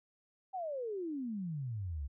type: exponential sweep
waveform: sine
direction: down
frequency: 784 to 65 Hz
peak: -36 dBFS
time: 0.53-2.08 s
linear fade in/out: 20 ms
effects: none